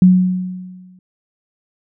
sine tone with exponential decay, 183.4 Hz, F#3, 15 cents flat, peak -3 dBFS, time 0.02-0.99 s, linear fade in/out 2 ms, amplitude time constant 210 ms, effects none

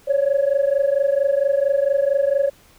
sine tone pair together, 545.6 / 570 Hz, C#5 / C#5, -28 / +48 cents, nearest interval minor second, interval 76 cents, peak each -17 dBFS, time 0.07-2.5 s, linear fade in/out 20 ms, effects tanh soft clip ceiling -11 dBFS + pink hiss -52 dBFS RMS until 2.78 s

